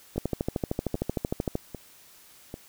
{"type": "two click trains", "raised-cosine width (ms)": 2, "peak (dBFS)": [-13, -22], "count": [19, 4], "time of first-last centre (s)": [[0.18, 1.554], [0.16, 2.541]], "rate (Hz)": [13.1, 1.26], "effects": ["white hiss -54 dBFS RMS until 2.68 s"]}